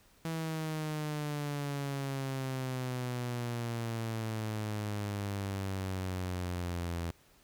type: exponential sweep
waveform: sawtooth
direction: down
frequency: 163.8 to 84.1 Hz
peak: -30 dBFS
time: 0.25-7.11 s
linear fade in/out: 0 ms
effects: pink hiss -64 dBFS RMS until 7.43 s